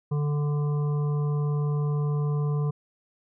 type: harmonic tone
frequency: 146.83 Hz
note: D3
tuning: in tune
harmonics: 1 / 3 / 5 / 7 / 8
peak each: -23 / -35 / -46 / -42 / -47 dBFS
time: 0.11-2.71 s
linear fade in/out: 10 ms
effects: none